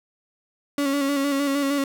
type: tone with vibrato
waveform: 35% pulse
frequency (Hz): 280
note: C#4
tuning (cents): +18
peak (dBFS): -19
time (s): 0.78-1.84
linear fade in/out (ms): 2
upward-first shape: square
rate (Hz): 6.5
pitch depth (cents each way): 32
effects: none